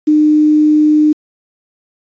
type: tone with quantisation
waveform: sine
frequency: 303.6 Hz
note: D#4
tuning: 42 cents flat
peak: -6 dBFS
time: 0.07-1.13 s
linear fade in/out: 10 ms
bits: 6
effects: resampled to 16000 Hz